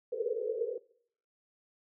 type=band-pass noise; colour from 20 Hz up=pink; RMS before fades=-34 dBFS; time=0.12-0.78 s; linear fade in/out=5 ms; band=420 to 500 Hz; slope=96 dB/octave; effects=noise-tail reverb RT60 0.6 s tail -20 dB re dry